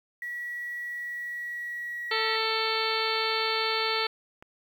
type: tone with pitch glide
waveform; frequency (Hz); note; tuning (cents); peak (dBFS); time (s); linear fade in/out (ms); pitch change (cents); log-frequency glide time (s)
sine; 1931 to 1917.7; B6 to A#6; -39 to +49; -32; 0.22-2.36; 2; -12; 0.84-2.09
type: harmonic tone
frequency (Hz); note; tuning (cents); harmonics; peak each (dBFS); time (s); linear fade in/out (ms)
443.8; A4; +15; 1 / 2 / 3 / 4 / 5 / 6 / 7 / 8 / 9 / 10; -32 / -34 / -32 / -37 / -33 / -38 / -37 / -36 / -37 / -33; 2.11-4.07; 5
type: click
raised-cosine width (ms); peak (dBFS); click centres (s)
0.5; -32; 4.425
effects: 9-bit